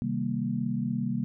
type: chord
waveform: sine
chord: C minor seventh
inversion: none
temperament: equal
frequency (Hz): 130.81 / 155.56 / 196 / 233.1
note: C3 / Eb3 / G3 / Bb3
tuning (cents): 0 / 0 / 0 / 0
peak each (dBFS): -33 / -36 / -32 / -30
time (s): 0.02-1.24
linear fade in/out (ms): 0
effects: none